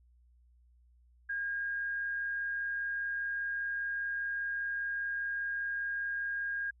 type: tone with amplitude modulation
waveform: sine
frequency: 1623 Hz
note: G#6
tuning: 40 cents flat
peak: -31 dBFS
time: 1.29-6.71 s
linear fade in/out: 10 ms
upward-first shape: sine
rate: 125 Hz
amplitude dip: 30%
effects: added 60 Hz sine -61 dBFS peak until 6.8 s